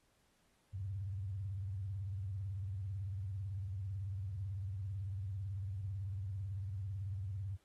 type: tone with vibrato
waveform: sine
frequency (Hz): 97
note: G2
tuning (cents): -18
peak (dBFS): -38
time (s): 0.73-7.57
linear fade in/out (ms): 20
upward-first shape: sine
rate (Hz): 18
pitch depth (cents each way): 150
effects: pink hiss -75 dBFS RMS until 7.64 s + AAC 32 kbps